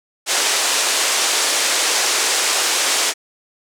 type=band-pass noise; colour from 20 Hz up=white; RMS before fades=-18 dBFS; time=0.26-3.14 s; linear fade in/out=50 ms; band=350 to 8500 Hz; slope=24 dB/octave; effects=none